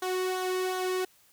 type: tone with flanger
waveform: sawtooth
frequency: 370 Hz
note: F#4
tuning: in tune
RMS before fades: -30 dBFS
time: 0.02-1.05 s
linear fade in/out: 5 ms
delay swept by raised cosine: 0.39 to 1.49 ms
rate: 2.7 Hz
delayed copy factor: -0.55
effects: white hiss -62 dBFS RMS until 1.32 s